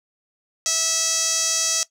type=tone with band-pass filter; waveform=sawtooth; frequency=652 Hz; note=E5; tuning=19 cents flat; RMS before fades=-22 dBFS; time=0.66-1.83 s; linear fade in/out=0 ms; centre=6200 Hz; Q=4.2; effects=noise-tail reverb RT60 0.1 s tail -17 dB re dry